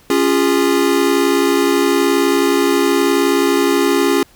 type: chord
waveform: square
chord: Db major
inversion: none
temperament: equal with one note detuned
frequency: 277.2 / 349.2 / 408.2 Hz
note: Db4 / F4 / Ab4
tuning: 0 / 0 / -30 cents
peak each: -17 dBFS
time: 0.1-4.23 s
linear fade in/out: 2 ms
effects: pink hiss -49 dBFS RMS until 4.35 s